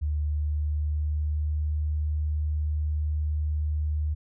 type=tone with pitch glide; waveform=sine; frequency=74.7 to 75.79 Hz; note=D2 to D#2; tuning=+30 to -45 cents; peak=-24 dBFS; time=0.01-4.15 s; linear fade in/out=20 ms; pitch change=+25 cents; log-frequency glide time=0.11-1.72 s; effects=none